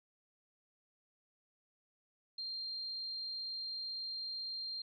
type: tone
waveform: sine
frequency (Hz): 4186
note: C8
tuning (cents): 0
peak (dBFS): -39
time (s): 2.38-4.82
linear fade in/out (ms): 5
effects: none